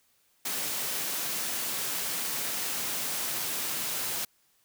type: high-pass noise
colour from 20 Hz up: white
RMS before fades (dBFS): -32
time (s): 0.45-4.25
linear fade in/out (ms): 5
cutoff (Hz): 110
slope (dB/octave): 24
effects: white hiss -68 dBFS RMS until 4.64 s